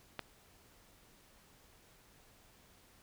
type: click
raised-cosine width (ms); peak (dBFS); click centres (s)
0.3; -22; 0.193
effects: pink hiss -64 dBFS RMS until 3.02 s